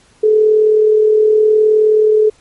sine tone with amplitude modulation, 430 Hz, A4, 40 cents flat, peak -5 dBFS, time 0.23-2.3 s, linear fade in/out 10 ms, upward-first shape sine, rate 39.2 Hz, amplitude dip 40%, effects pink hiss -50 dBFS RMS until 2.4 s + MP3 48 kbps

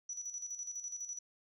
sine tone with tremolo, 5900 Hz, F#8, 6 cents flat, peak -38 dBFS, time 0.09-1.19 s, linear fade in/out 5 ms, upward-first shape square, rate 12 Hz, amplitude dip 60%, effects none

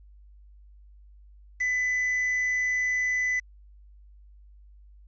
triangle tone with quantisation, 2000 Hz, B6, 21 cents sharp, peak -22 dBFS, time 1.6-3.4 s, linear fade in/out 10 ms, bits 7, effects added 50 Hz sine -49 dBFS peak until 5.07 s + resampled to 16000 Hz

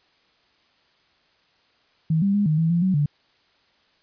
sine tone with pitch steps, 159.7 / 198.2 / 204.4 / 154.4 / 162.8 / 171.3 / 187.6 / 146.5 Hz, D#3 / G3 / G#3 / D#3 / E3 / F3 / F#3 / D3, +45 / +19 / -27 / -13 / -21 / -33 / +24 / -4 cents, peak -17 dBFS, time 2.1-3.06 s, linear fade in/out 5 ms, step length 120 ms, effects white hiss -62 dBFS RMS until 4.02 s + resampled to 11025 Hz

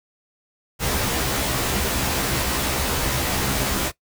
pink noise with comb filter, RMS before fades -23 dBFS, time 0.79-3.92 s, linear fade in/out 50 ms, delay 15 ms, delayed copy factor +0.75, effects noise-tail reverb RT60 0.1 s tail -18 dB re dry

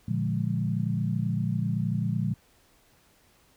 sine chord, Bb dominant seventh, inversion none, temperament equal, 116.54 / 146.83 / 174.61 / 207.7 Hz, Bb2 / D3 / F3 / Ab3, 0 / 0 / 0 / 0 cents, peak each -29 / -31 / -30 / -32 dBFS, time 0.08-2.34 s, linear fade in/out 5 ms, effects pink hiss -62 dBFS RMS until 3.56 s

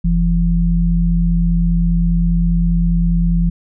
sine tone pair together, 45.03 / 170 Hz, F#1 / F3, -46 / -46 cents, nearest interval octave + major seventh, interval 2300 cents, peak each -14 dBFS, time 0.04-3.5 s, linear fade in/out 10 ms, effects none

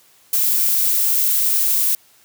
violet noise, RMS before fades -17 dBFS, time 0.33-1.95 s, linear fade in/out 2 ms, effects white hiss -53 dBFS RMS until 2.24 s + high-pass 60 Hz 12 dB/octave

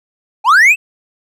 triangle linear sweep, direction up, 778 to 2700 Hz, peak -3 dBFS, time 0.44-0.76 s, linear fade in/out 50 ms, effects none

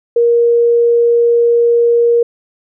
sine tone, 471.1 Hz, A#4, 18 cents sharp, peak -7 dBFS, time 0.16-2.23 s, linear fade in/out 5 ms, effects none

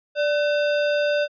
sine tone with sample-and-hold, 587.3 Hz, D5, in tune, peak -18 dBFS, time 0.15-1.28 s, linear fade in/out 50 ms, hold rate 2100 Hz, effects resampled to 11025 Hz

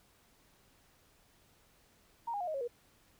sine tone with pitch steps, 931 / 815.2 / 713.8 / 625 / 547.2 / 479.1 Hz, A#5 / G#5 / F5 / D#5 / C#5 / A#4, -2 / -32 / +38 / +8 / -23 / +47 cents, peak -34 dBFS, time 2.27-2.678 s, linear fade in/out 10 ms, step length 68 ms, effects pink hiss -67 dBFS RMS until 3.19 s

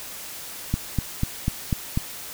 click train, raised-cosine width 5 ms, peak -9 dBFS, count 6, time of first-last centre 0.74-1.975 s, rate 4.05 Hz, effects white hiss -37 dBFS RMS until 2.33 s

